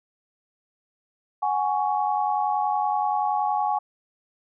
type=chord; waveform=sine; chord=F# suspended second; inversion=none; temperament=equal with one note detuned; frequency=740 / 830.6 / 1116.4 Hz; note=F#5 / G#5 / C#6; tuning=0 / 0 / +12 cents; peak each=-27 / -23 / -29 dBFS; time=1.42-3.79 s; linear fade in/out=10 ms; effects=none